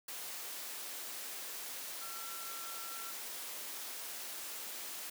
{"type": "tone in noise", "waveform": "sine", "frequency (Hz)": 1355, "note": "E6", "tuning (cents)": 47, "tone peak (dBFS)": -49, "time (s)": [2.01, 3.11], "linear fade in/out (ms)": 5, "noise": "white", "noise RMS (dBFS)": -44, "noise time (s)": [0.08, 5.1], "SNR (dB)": -8, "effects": ["high-pass 300 Hz 12 dB/octave"]}